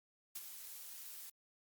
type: noise with ADSR envelope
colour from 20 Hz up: blue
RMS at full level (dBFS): -42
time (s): 0.35-1.3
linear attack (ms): 9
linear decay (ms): 39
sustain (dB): -8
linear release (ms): 7
effects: Opus 48 kbps